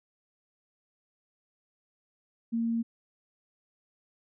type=tone; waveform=sine; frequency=230.2 Hz; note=A#3; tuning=22 cents flat; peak=-26 dBFS; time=2.52-2.83 s; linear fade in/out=20 ms; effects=none